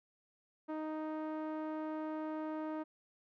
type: tone with low-pass filter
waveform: sawtooth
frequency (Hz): 311.1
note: D#4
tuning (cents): 0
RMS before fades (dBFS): -40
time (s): 0.68-2.84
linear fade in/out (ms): 20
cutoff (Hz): 1100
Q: 1.1
effects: none